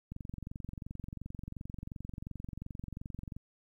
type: click train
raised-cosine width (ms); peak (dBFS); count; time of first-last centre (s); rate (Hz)
5; -29; 75; 0.12-3.366; 22.8
effects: 11-bit